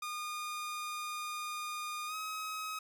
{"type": "tone with pitch glide", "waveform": "sawtooth", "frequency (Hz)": [1219, 1271.5], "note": ["D#6", "D#6"], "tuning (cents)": [-36, 37], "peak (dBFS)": -34, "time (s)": [0.02, 2.79], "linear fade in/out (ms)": 5, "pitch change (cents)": 73, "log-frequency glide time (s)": [2.07, 2.15], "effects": []}